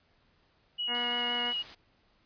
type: tone with vibrato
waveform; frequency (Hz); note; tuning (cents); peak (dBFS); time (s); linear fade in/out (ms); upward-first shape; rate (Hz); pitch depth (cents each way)
sine; 2900; F#7; -35; -30; 0.78-1.63; 20; square; 5.8; 11
type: harmonic tone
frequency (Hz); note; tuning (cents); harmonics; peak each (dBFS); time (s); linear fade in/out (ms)
241.4; B3; -39; 1 / 2 / 3 / 4 / 5 / 6 / 7 / 8 / 9; -42 / -42 / -40 / -41 / -46 / -43 / -44 / -45 / -40; 0.87-1.54; 50
type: noise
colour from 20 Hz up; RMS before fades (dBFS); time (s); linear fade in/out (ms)
white; -46; 0.94-1.75; 10
effects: pink hiss -68 dBFS RMS until 2.25 s + resampled to 11025 Hz